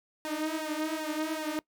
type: tone with flanger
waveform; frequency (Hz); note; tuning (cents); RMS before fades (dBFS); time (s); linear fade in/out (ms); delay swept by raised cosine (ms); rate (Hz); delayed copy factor
sawtooth; 311.1; D#4; 0; -33; 0.25-1.59; 0; 1.1 to 6.4; 2.6; +0.8
effects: noise-tail reverb RT60 0.1 s tail -22 dB re dry